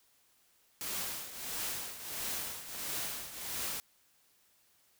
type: noise with tremolo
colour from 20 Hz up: white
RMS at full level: -36 dBFS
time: 0.81-3.8 s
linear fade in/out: 0 ms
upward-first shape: triangle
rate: 1.5 Hz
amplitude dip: 75%
effects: white hiss -69 dBFS RMS until 4.99 s